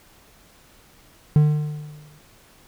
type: tone with exponential decay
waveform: triangle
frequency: 150.2 Hz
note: D3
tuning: 39 cents sharp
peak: -8 dBFS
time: 1.36-2.19 s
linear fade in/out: 0 ms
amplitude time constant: 180 ms
effects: pink hiss -53 dBFS RMS until 2.67 s